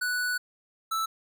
square tone pair in turn, 1480 / 1318.5 Hz, F#6 / E6, 0 / 0 cents, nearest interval major second, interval 200 cents, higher first, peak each -27 dBFS, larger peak neither, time 0.01-0.38 / 0.91-1.06 s, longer first, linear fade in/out 10 ms, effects none

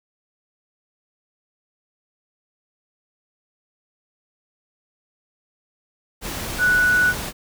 sine tone in noise, 1477 Hz, F#6, 3 cents flat, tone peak -14 dBFS, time 6.58-7.14 s, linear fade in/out 50 ms, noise pink, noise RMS -29 dBFS, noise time 6.21-7.33 s, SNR +12 dB, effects none

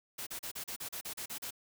white noise bursts, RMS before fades -41 dBFS, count 11, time 0.18-1.508 s, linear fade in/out 10 ms, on 88 ms, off 36 ms, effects none

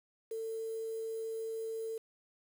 sine tone with quantisation, 447.7 Hz, A4, 30 cents sharp, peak -36 dBFS, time 0.31-1.98 s, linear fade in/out 5 ms, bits 9, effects none

